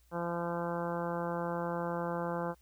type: harmonic tone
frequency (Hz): 171.4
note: F3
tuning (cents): -32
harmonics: 1 / 2 / 3 / 4 / 5 / 6 / 7 / 8 / 9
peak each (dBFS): -38 / -41 / -37 / -43 / -41 / -43 / -46 / -47 / -48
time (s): 0.11-2.55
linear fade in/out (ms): 50
effects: added 60 Hz sine -63 dBFS peak until 2.61 s + white hiss -71 dBFS RMS until 2.61 s